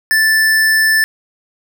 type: tone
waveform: square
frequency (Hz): 1760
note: A6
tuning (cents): 0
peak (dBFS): -10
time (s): 0.11-1.04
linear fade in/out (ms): 0
effects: none